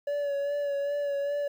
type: tone with vibrato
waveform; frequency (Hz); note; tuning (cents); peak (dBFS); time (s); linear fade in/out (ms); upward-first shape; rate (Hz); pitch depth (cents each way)
triangle; 570; C#5; +48; -25; 0.07-1.48; 5; sine; 2.5; 28
effects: 10-bit